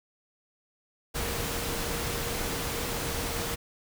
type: tone in noise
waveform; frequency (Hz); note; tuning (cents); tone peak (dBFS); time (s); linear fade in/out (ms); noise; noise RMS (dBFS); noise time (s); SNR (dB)
sine; 468.4; A#4; +8; -40; 1.14-3.56; 20; pink; -32; 1.14-3.56; -11
effects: none

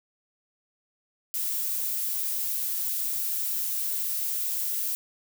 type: noise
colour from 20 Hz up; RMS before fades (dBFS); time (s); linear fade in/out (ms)
violet; -29; 1.34-4.95; 0
effects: none

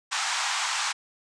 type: band-pass noise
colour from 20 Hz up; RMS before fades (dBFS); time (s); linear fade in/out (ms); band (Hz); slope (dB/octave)
pink; -28; 0.11-0.93; 20; 790 to 8300; 48
effects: none

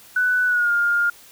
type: tone with pitch glide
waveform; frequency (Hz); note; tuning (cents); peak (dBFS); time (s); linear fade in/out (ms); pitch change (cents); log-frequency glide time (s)
sine; 1491 to 1411.4; F#6 to F6; +13 to +18; -16; 0.16-1.1; 5; -95; 0.46-0.71
effects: white hiss -47 dBFS RMS until 1.31 s

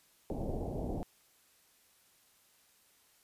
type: low-pass noise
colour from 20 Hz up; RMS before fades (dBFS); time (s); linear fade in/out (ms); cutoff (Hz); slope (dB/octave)
pink; -37; 0.3-1.03; 0; 760; 48
effects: white hiss -67 dBFS RMS until 3.23 s + resampled to 32000 Hz

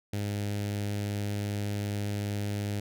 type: tone with notch filter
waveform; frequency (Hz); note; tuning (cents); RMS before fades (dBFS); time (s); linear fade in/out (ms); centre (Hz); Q
sawtooth; 102.6; G#2; -21; -32; 0.13-2.8; 5; 1100; 1.1
effects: none

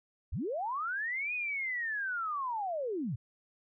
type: linear two-way sweep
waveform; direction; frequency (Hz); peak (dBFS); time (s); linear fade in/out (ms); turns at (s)
sine; up then down; 40.06 to 2512 to 96.7; -32; 0.32-3.16; 10; 1.34
effects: none

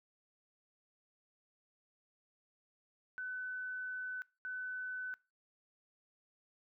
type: tone bursts at uneven times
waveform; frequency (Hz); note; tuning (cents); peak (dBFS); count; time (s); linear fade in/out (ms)
sine; 1506; F#6; +30; -39; 2; 3.18-4.22 / 4.45-5.14; 0
effects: noise-tail reverb RT60 0.3 s tail -23 dB re dry

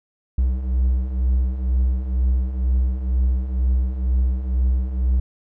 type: beating tone pair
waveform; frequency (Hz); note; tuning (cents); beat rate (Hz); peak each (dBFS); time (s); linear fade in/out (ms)
triangle; 61.74 / 63.84; B1 / C2; 0 / -42; 2.1; -22 / -16; 0.38-5.2; 5
effects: none

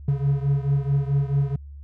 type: beating tone pair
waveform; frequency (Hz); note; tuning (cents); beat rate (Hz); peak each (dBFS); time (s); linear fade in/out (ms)
triangle; 138.59 / 143.19; C#3 / D3; 0 / -43; 4.6; -19 / -22; 0.08-1.56; 5
effects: added 71 Hz sine -37 dBFS peak until 1.83 s

